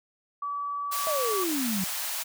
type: tone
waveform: sine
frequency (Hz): 1147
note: D6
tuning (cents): -41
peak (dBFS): -29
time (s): 0.42-1.44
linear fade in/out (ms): 5
type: high-pass noise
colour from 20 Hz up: white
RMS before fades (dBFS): -32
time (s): 0.91-2.24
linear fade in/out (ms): 20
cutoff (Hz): 570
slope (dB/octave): 96
type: exponential sweep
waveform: sine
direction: down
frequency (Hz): 651 to 180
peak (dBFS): -27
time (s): 1.07-1.84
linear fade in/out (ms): 0
effects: none